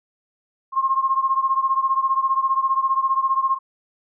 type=beating tone pair; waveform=sine; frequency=1065 / 1080 Hz; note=C6 / C#6; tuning=+30 / -45 cents; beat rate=15 Hz; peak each=-19 / -22 dBFS; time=0.72-3.59 s; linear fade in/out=50 ms; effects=none